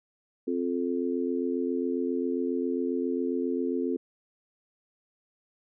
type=harmonic tone; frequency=87.4 Hz; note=F2; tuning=2 cents sharp; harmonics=3 / 4 / 5; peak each=-29 / -31 / -32 dBFS; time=0.47-3.97 s; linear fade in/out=10 ms; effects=none